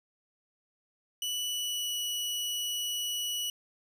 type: tone with pitch glide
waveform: sawtooth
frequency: 2960 to 2940 Hz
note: F#7 to F#7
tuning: 0 to -12 cents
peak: -28 dBFS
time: 1.22-3.5 s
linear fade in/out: 2 ms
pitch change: -12 cents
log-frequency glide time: 1.49-1.97 s
effects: none